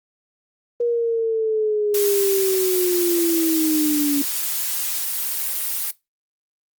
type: linear sweep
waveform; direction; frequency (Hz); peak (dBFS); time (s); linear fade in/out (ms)
sine; down; 478.2 to 282.4; -17; 0.8-4.22; 5
type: noise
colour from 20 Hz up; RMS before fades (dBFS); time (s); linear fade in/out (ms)
blue; -24; 1.94-5.91; 5
effects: noise-tail reverb RT60 0.2 s tail -20 dB re dry + Opus 24 kbps